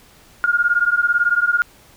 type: beating tone pair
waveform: sine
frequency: 1412 / 1430 Hz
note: F6 / F6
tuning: +19 / +41 cents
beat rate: 18 Hz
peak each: -17 / -17 dBFS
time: 0.44-1.62 s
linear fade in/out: 0 ms
effects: pink hiss -49 dBFS RMS until 1.96 s